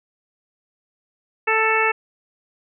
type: harmonic tone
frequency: 441.6 Hz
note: A4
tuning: 6 cents sharp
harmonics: 1 / 2 / 3 / 4 / 5 / 6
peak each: -23 / -23 / -23 / -23 / -23 / -23 dBFS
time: 1.47-1.92 s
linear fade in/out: 10 ms
effects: none

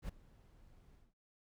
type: noise with ADSR envelope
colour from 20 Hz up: brown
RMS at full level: -39 dBFS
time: 0.02-1.14 s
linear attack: 68 ms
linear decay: 8 ms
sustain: -23 dB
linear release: 190 ms
effects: none

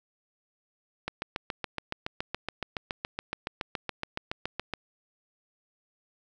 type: click train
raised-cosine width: 0.3 ms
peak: -15 dBFS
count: 27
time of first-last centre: 1.08-4.737 s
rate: 7.11 Hz
effects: none

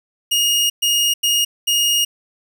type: tone bursts at uneven times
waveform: sawtooth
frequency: 2860 Hz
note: F7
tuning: 41 cents sharp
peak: -11 dBFS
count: 4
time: 0.31-0.7 / 0.82-1.14 / 1.23-1.45 / 1.67-2.05 s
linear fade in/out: 10 ms
effects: none

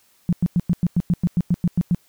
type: tone bursts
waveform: sine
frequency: 174.61 Hz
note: F3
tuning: in tune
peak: -14 dBFS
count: 13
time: 0.29-1.947 s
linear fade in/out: 0 ms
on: 37 ms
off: 98 ms
effects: white hiss -59 dBFS RMS until 2.08 s

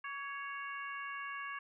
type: harmonic tone with a mistuned harmonic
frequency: 554.4 Hz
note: C#5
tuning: in tune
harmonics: 2 / 3 / 4 / 5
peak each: -43 / -44 / -48 / -50 dBFS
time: 0.04-1.59 s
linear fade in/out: 5 ms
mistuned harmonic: 2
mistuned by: +31 cents
effects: none

